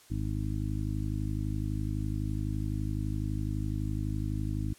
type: harmonic tone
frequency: 51.91 Hz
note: G#1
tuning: in tune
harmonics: 1 / 2 / 3 / 4 / 5 / 6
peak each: -34 / -33 / -39 / -42 / -40 / -40 dBFS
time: 0.1-4.74 s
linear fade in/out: 10 ms
effects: white hiss -58 dBFS RMS until 4.78 s + low-pass 12000 Hz 12 dB/octave